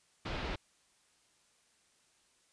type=low-pass noise; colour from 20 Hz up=pink; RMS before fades=-38 dBFS; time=0.25-0.56 s; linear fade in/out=10 ms; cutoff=4000 Hz; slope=24 dB/octave; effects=white hiss -70 dBFS RMS until 2.52 s + resampled to 22050 Hz